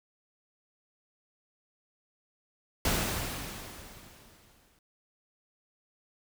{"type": "noise with exponential decay", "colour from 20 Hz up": "pink", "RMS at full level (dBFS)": -27, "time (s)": [2.85, 4.79], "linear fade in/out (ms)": 2, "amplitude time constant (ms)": 420, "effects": []}